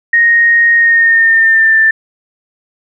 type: tone with pitch glide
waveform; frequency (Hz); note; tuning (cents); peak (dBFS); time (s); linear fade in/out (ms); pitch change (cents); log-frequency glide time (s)
sine; 1864.7 to 1776.4; A#6 to A6; 0 to +16; -5; 0.13-1.91; 5; -84; 0.75-1.79
effects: none